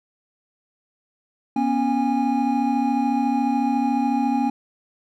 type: tone cluster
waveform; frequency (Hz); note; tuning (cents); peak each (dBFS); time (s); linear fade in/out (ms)
triangle; 242.4 / 276.4 / 819; B3 / C#4 / G#5; -32 / -5 / -24; -20 / -21 / -22; 1.56-4.5; 5
effects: none